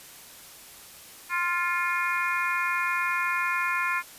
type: harmonic tone with a mistuned harmonic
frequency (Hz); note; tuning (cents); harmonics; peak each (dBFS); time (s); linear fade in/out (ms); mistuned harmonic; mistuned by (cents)
349.2; F4; 0; 3 / 4 / 5 / 6 / 7; -29 / -30 / -31 / -32 / -32; 1.29-4.03; 50; 6; +39
effects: white hiss -47 dBFS RMS until 4.18 s + resampled to 32000 Hz